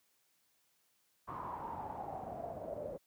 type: noise with low-pass filter sweep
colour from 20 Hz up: pink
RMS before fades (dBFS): -43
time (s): 1.27-2.98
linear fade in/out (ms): 20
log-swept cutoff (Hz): 1100 to 550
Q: 8.5
effects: white hiss -75 dBFS RMS until 3.06 s + high-pass 80 Hz 12 dB/octave